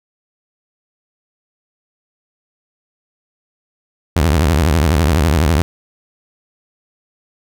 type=tone with vibrato; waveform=sawtooth; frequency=78.1 Hz; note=D#2; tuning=7 cents sharp; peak=-7 dBFS; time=4.16-5.62 s; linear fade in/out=0 ms; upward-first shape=triangle; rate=12 Hz; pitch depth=290 cents each way; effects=none